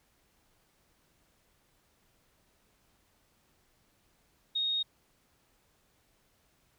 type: tone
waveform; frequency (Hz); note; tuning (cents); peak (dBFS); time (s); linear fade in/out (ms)
sine; 3729; A#7; 0; -28; 4.55-4.83; 10
effects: pink hiss -70 dBFS RMS until 6.78 s